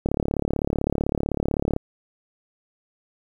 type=click train; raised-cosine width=2 ms; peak=-9 dBFS; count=62; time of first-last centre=0.06-1.764 s; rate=35.8 Hz; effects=8-bit